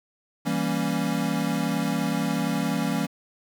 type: chord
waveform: square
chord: E diminished seventh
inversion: none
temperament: equal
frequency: 164.81 / 196 / 233.1 / 277.2 Hz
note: E3 / G3 / Bb3 / Db4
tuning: 0 / 0 / 0 / 0 cents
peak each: -30 dBFS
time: 0.45-3.07 s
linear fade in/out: 20 ms
effects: 8-bit